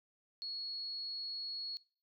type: tone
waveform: sine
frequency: 4342 Hz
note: C#8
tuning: 37 cents flat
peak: -39 dBFS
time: 0.42-1.77 s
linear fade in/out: 0 ms
effects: noise-tail reverb RT60 0.4 s tail -22 dB re dry